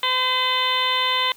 harmonic tone with a mistuned harmonic, 510 Hz, C5, 44 cents flat, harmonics 1 / 2 / 3 / 4 / 5 / 6 / 7 / 8, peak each -33 / -23 / -33 / -26 / -33 / -25 / -24 / -34 dBFS, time 0.03-1.32 s, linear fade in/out 2 ms, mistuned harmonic 3, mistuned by +17 cents, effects white hiss -49 dBFS RMS until 1.36 s

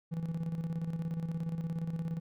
triangle tone with tremolo, 164.81 Hz, E3, in tune, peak -29 dBFS, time 0.11-2.2 s, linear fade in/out 20 ms, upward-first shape square, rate 17 Hz, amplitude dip 55%, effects none

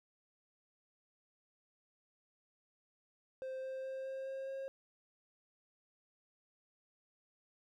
triangle tone with pitch steps, 523.3 / 526.3 / 529.4 / 532.4 / 535.5 / 538.6 Hz, C5 / C5 / C5 / C5 / C5 / C#5, 0 / +10 / +20 / +30 / +40 / -50 cents, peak -38 dBFS, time 3.42-4.68 s, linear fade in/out 0 ms, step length 210 ms, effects none

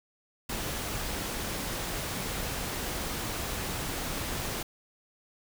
pink noise, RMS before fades -34 dBFS, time 0.49-4.63 s, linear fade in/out 5 ms, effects none

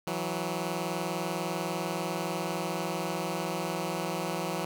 10% pulse tone pair together, 164.19 / 184.3 Hz, E3 / F#3, -7 / -7 cents, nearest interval major second, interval 200 cents, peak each -25 dBFS, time 0.07-4.65 s, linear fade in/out 2 ms, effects none

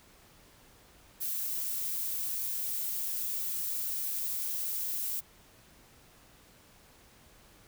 violet noise, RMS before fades -34 dBFS, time 1.2-5.21 s, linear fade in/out 20 ms, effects pink hiss -59 dBFS RMS until 7.67 s

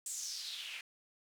white noise with band-pass filter sweep, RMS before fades -43 dBFS, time 0.06-0.81 s, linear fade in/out 2 ms, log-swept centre 8200 to 2300 Hz, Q 4.2, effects none

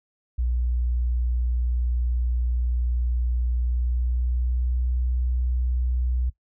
sine tone with pitch glide, 60.5 to 61.88 Hz, B1 to B1, -35 to +4 cents, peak -21 dBFS, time 0.38-6.3 s, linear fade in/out 10 ms, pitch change +39 cents, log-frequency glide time 3.58-4.9 s, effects noise-tail reverb RT60 0.1 s tail -18 dB re dry

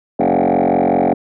sine tone with frequency modulation, 493.9 Hz, B4, in tune, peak -9 dBFS, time 0.19-1.14 s, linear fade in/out 10 ms, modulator 45.1 Hz, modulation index 6.5, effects tanh soft clip ceiling -10 dBFS

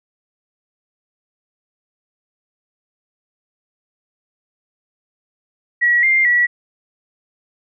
sine tone with pitch steps, 1922 / 2103 / 1937 Hz, B6 / C7 / B6, -48 / +8 / -34 cents, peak -11 dBFS, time 5.81-6.47 s, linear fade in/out 20 ms, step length 220 ms, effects none

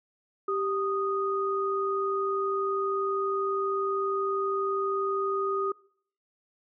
sine tone pair together, 392 / 1239.5 Hz, G4 / D#6, 0 / -7 cents, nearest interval octave + minor sixth, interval 1993 cents, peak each -28 / -29 dBFS, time 0.48-5.72 s, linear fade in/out 5 ms, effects noise-tail reverb RT60 0.6 s tail -23 dB re dry

